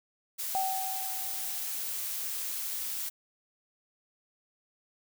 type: noise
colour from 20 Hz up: blue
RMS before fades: -35 dBFS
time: 0.38-3.1 s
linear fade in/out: 20 ms
type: tone with exponential decay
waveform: sine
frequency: 764 Hz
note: G5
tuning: 45 cents flat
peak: -26 dBFS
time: 0.55-1.93 s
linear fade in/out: 0 ms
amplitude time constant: 300 ms
effects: none